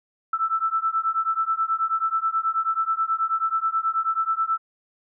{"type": "beating tone pair", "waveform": "sine", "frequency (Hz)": [1318.5, 1327.8], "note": ["E6", "E6"], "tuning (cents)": [0, 12], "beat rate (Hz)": 9.3, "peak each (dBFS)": -24, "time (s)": [0.33, 4.58], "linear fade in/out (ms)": 5, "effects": []}